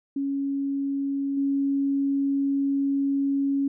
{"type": "tone with level steps", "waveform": "sine", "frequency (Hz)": 277.2, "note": "C#4", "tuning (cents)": 0, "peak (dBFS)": [-24, -21], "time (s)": [0.16, 3.68], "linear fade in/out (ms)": 5, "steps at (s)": 1.37, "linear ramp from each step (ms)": 5, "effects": []}